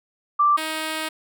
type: tone pair in turn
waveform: sine / 5% pulse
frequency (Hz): 1174.7 / 314.8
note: D6 / D#4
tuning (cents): 0 / +20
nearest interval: octave + major seventh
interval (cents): 2280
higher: first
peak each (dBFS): -14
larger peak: neither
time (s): 0.39-0.57 / 0.57-1.09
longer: second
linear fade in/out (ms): 10
effects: none